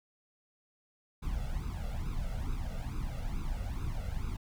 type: noise with flanger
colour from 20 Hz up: brown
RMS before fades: -35 dBFS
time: 1.22-4.37 s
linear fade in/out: 10 ms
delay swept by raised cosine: 0.79 to 1.49 ms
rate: 2.3 Hz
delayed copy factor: +0.85
effects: none